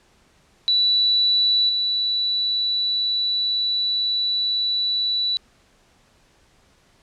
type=tone with level steps; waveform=sine; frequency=3951 Hz; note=B7; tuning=in tune; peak=-15 / -19 dBFS; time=0.68-5.37 s; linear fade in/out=0 ms; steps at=1.69 s; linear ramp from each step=2 ms; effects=pink hiss -58 dBFS RMS until 7.02 s + low-pass 8000 Hz 12 dB/octave